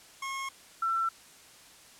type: tone pair in turn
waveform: 25% pulse / sine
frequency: 1084 / 1343.5 Hz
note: C#6 / E6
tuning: -39 / +33 cents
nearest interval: major third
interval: 372 cents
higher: second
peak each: -30 / -26 dBFS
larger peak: second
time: 0.22-0.49 / 0.82-1.09 s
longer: neither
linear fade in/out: 5 ms
effects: white hiss -54 dBFS RMS until 1.99 s + low-pass 10000 Hz 12 dB/octave